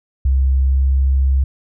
sine tone with pitch glide, 66.4 to 66.98 Hz, C2 to C2, +26 to +41 cents, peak -11 dBFS, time 0.25-1.44 s, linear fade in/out 5 ms, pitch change +15 cents, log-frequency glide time 0.63-0.81 s, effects none

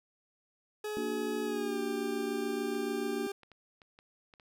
40% pulse tone with pitch glide, 422.9 to 396.9 Hz, G#4 to G4, +31 to +22 cents, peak -34 dBFS, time 0.84-3.32 s, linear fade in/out 5 ms, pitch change -109 cents, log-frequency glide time 1.44-1.79 s
sine chord, Bb augmented, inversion none, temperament equal, 233.1 / 293.7 / 370 Hz, Bb3 / D4 / F#4, 0 / 0 / 0 cents, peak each -38 dBFS, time 0.97-3.27 s, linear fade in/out 0 ms
clicks, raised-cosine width 0.3 ms, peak -39 dBFS, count 7, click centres 2.749 / 3.433 / 3.517 / 3.818 / 3.989 / 4.338 / 4.398 s
effects none

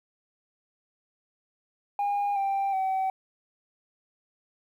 sine tone with pitch steps, 812 / 787.1 / 762.9 Hz, G#5 / G5 / G5, -39 / +7 / -47 cents, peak -22 dBFS, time 1.99-3.1 s, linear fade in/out 2 ms, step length 370 ms, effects tanh soft clip ceiling -23 dBFS + 10-bit

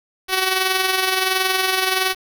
5% pulse tone with amplitude modulation, 376.6 Hz, F#4, 31 cents sharp, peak -4 dBFS, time 0.28-2.15 s, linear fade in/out 50 ms, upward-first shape sine, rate 21.4 Hz, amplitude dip 45%, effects 7-bit

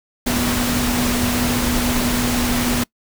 sine tone in noise, 243.8 Hz, B3, 22 cents flat, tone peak -20 dBFS, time 0.26-2.84 s, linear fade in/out 10 ms, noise pink, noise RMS -21 dBFS, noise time 0.26-2.84 s, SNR -2 dB, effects noise-tail reverb RT60 0.1 s tail -24 dB re dry

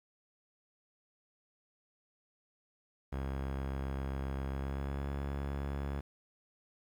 sawtooth tone with pitch glide, 67.5 to 69.76 Hz, C#2 to C#2, -45 to +12 cents, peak -31 dBFS, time 3.12-6.01 s, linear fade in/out 10 ms, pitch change +57 cents, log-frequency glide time 4.48-5.07 s, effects low-pass 2000 Hz 12 dB/octave + 10-bit

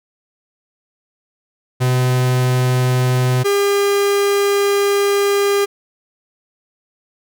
45% pulse tone pair in turn, 126.8 / 402.6 Hz, B2 / G4, +46 / +46 cents, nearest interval octave + minor sixth, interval 2000 cents, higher second, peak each -13 dBFS, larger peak neither, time 1.8-3.44 / 3.44-5.66 s, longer second, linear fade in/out 20 ms, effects none

